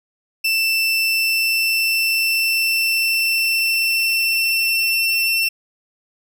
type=tone with pitch glide; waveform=30% pulse; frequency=2666 to 2697 Hz; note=E7 to E7; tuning=+19 to +39 cents; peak=-13 dBFS; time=0.44-5.49 s; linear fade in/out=10 ms; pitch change=+20 cents; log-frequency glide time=0.99-4.95 s; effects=none